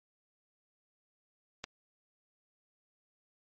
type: click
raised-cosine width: 0.2 ms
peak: -20 dBFS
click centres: 1.641 s
effects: MP3 32 kbps